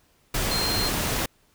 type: tone in noise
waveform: sine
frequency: 4186 Hz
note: C8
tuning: in tune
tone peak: -26 dBFS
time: 0.51-0.89 s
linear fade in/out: 5 ms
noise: pink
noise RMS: -26 dBFS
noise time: 0.34-1.26 s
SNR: -3 dB
effects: pink hiss -63 dBFS RMS until 1.54 s